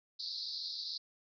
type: band-pass noise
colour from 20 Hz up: white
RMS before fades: -41 dBFS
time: 0.19-0.98 s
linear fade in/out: 10 ms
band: 3900 to 5000 Hz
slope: 96 dB/octave
effects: none